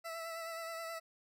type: tone with vibrato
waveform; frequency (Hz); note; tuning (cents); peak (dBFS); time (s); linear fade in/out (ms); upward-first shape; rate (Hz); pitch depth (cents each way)
20% pulse; 660; E5; +2; -36; 0.04-1; 20; sine; 9.4; 24
effects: none